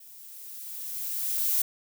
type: noise with level ramp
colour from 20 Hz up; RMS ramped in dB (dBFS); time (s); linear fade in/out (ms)
violet; -50 to -24; 0-1.62; 5
effects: none